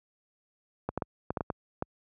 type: clicks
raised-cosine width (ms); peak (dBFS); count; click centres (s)
1; -16; 8; 0.89 / 0.976 / 1.022 / 1.305 / 1.372 / 1.408 / 1.502 / 1.824
effects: high-pass 60 Hz 12 dB/octave